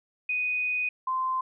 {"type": "tone pair in turn", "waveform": "sine", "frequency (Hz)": [2489, 1037.8], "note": ["D#7", "C6"], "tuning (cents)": [0, -14], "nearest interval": "octave + minor third", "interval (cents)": 1514, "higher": "first", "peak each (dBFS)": -25, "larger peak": "neither", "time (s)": [[0.29, 0.89], [1.07, 1.41]], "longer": "first", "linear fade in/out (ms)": 5, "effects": []}